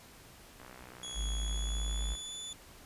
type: click train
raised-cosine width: 0.5 ms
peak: -35 dBFS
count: 98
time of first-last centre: 0.6-2.152 s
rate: 62.5 Hz
type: tone with pitch glide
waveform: 25% pulse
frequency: 3355 to 3481 Hz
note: G#7 to A7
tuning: +17 to -19 cents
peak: -36 dBFS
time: 1.03-2.53 s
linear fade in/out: 2 ms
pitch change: +64 cents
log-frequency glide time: 1.37-2.37 s
type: tone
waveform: triangle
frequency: 52.3 Hz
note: G#1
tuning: 13 cents sharp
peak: -30 dBFS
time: 1.14-2.17 s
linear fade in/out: 50 ms
effects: pink hiss -55 dBFS RMS until 2.85 s + resampled to 32000 Hz